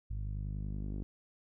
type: tone with low-pass filter sweep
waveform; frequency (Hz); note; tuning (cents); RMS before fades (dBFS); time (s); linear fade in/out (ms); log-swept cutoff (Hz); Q
sawtooth; 50.5; G#1; -48; -38; 0.1-1.03; 0; 100 to 300; 1.5
effects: none